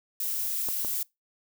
violet noise, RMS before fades -30 dBFS, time 0.2-1.03 s, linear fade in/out 2 ms
clicks, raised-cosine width 1 ms, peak -24 dBFS, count 2, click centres 0.687 / 0.848 s
effects noise-tail reverb RT60 0.2 s tail -24 dB re dry

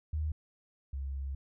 sine tone pair in turn, 76.9 / 68.08 Hz, D#2 / C#2, -20 / -31 cents, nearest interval major second, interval 211 cents, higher first, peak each -30 / -34 dBFS, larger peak first, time 0.13-0.32 / 0.93-1.35 s, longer second, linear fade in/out 5 ms, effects none

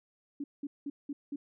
sine tone bursts, 285.1 Hz, C#4, 49 cents sharp, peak -34 dBFS, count 5, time 0.4-1.36 s, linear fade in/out 5 ms, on 40 ms, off 190 ms, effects none

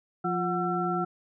sine tone cluster, 175.5 / 350.4 / 735 / 1345 Hz, F3 / F4 / F#5 / E6, +9 / +6 / -12 / +34 cents, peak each -31 dBFS, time 0.24-1.05 s, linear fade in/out 10 ms, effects none

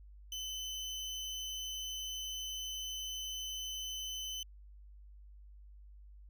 30% pulse tone, 3036 Hz, F#7, 44 cents sharp, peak -36 dBFS, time 0.32-4.43 s, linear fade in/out 2 ms, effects added 50 Hz sine -52 dBFS peak until 6.29 s

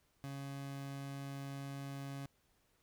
30% pulse tone, 138.59 Hz, C#3, in tune, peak -40 dBFS, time 0.24-2.26 s, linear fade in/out 0 ms, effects pink hiss -75 dBFS RMS until 2.82 s

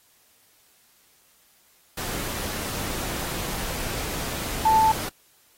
sine tone in noise, 880 Hz, A5, in tune, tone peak -15 dBFS, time 4.65-4.92 s, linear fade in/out 5 ms, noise pink, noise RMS -31 dBFS, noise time 1.97-5.09 s, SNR +13 dB, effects white hiss -60 dBFS RMS until 5.57 s + AAC 48 kbps

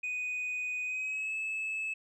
sine tone with pitch glide, 2489 to 2602 Hz, D#7 to E7, 0 to -23 cents, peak -30 dBFS, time 0.03-1.94 s, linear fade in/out 10 ms, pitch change +77 cents, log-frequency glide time 0.84-1.35 s, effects tanh soft clip ceiling -31 dBFS

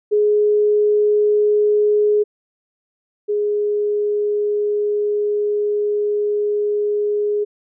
sine tone pair in turn, 418.7 / 415.6 Hz, G#4 / G#4, +14 / +1 cents, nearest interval unison, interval 13 cents, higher first, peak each -12 / -16 dBFS, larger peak first, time 0.11-2.24 / 3.28-7.45 s, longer second, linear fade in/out 20 ms, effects none

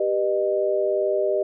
sine chord, G augmented, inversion none, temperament just, 392 / 490 / 612.5 Hz, G4 / B4 / D#5, 0 / -14 / -27 cents, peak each -23 / -28 / -22 dBFS, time 0-1.43 s, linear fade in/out 5 ms, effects none

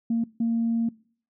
sine tone bursts at uneven times, 230.2 Hz, A#3, 22 cents flat, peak -20 dBFS, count 2, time 0.1-0.24 / 0.4-0.89 s, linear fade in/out 5 ms, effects noise-tail reverb RT60 0.5 s tail -23 dB re dry + tanh soft clip ceiling -17 dBFS

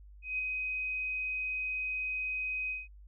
sine tone with ADSR envelope, 2516 Hz, D#7, 19 cents sharp, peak -29 dBFS, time 0.22-2.88 s, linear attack 170 ms, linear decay 6 ms, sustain -3 dB, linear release 180 ms, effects added 50 Hz sine -50 dBFS peak until 3.07 s

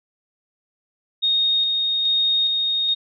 sine tone with tremolo, 3714 Hz, A#7, 7 cents flat, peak -16 dBFS, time 1.22-2.95 s, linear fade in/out 20 ms, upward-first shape square, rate 1.2 Hz, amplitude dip 25%, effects none

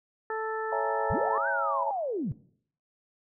harmonic tone, 440 Hz, A4, in tune, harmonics 1 / 2 / 3 / 4, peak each -32 / -35 / -37 / -38 dBFS, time 0.3-1.38 s, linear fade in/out 2 ms
sine chord, A# half-diminished seventh, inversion first, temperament equal, 554.4 / 659.3 / 830.6 / 932.3 Hz, C#5 / E5 / G#5 / A#5, 0 / 0 / 0 / 0 cents, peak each -33 dBFS, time 0.72-1.91 s, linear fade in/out 2 ms
sine linear two-way sweep, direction up then down, 41.2 to 1580 to 112.8 Hz, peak -28 dBFS, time 1.1-2.32 s, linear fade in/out 0 ms, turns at 1.48 s
effects noise-tail reverb RT60 0.6 s tail -19 dB re dry

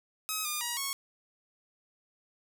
5% pulse tone with pitch steps, 1273 / 1210 / 956 / 1101 Hz, D#6 / D#6 / A#5 / C#6, +39 / -49 / +43 / -12 cents, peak -20 dBFS, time 0.29-0.93 s, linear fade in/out 0 ms, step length 160 ms, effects none

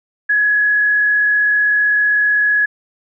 sine tone with frequency modulation, 1683 Hz, G#6, 23 cents sharp, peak -11 dBFS, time 0.29-2.66 s, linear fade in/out 10 ms, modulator 35.6 Hz, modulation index 0.45, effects none

